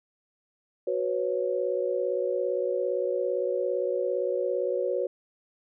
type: chord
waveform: sine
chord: F# suspended fourth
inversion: none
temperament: equal with one note detuned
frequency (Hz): 370 / 493.9 / 551.5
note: F#4 / B4 / C#5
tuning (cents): 0 / 0 / -9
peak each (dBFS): -30 / -29 / -29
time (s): 0.87-5.07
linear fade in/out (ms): 5
effects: none